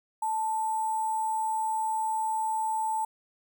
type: tone with sample-and-hold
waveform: sine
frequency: 880 Hz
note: A5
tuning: in tune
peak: -26 dBFS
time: 0.22-3.05 s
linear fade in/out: 5 ms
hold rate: 8820 Hz
effects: none